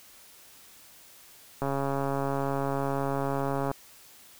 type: click train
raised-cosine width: 1 ms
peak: -16 dBFS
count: 290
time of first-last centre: 1.62-3.714 s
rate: 138 Hz
effects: white hiss -53 dBFS RMS until 4.39 s